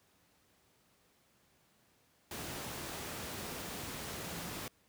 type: tone in noise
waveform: sine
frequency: 170 Hz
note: F3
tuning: 46 cents flat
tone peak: -47 dBFS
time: 4.26-4.48 s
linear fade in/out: 2 ms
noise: pink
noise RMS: -42 dBFS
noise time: 2.31-4.68 s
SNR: -8 dB
effects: pink hiss -70 dBFS RMS until 4.88 s + high-pass 80 Hz 12 dB/octave